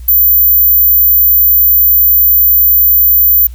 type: tone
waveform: sine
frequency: 14270 Hz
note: A9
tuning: 23 cents sharp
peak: -4 dBFS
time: 0.08-3.47 s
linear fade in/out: 5 ms
effects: added 60 Hz sine -24 dBFS peak until 3.54 s + white hiss -46 dBFS RMS until 3.54 s